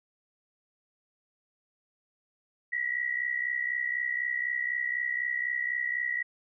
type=tone pair together; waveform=sine; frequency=1911.5 / 1975.5 Hz; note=A#6 / B6; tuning=+43 / 0 cents; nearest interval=minor second; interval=57 cents; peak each=-30 / -32 dBFS; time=2.72-6.23 s; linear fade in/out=10 ms; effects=none

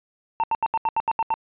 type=tone bursts; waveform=triangle; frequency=901 Hz; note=A5; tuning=41 cents sharp; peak=-17 dBFS; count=9; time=0.4-1.34 s; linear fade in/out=0 ms; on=36 ms; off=77 ms; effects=resampled to 8000 Hz

